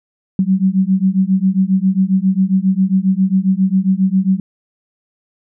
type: beating tone pair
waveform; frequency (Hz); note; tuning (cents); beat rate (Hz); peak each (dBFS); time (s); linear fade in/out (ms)
sine; 186.3 / 193.7; F#3 / G3; +12 / -20; 7.4; -14; 0.39-4.4; 2
effects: none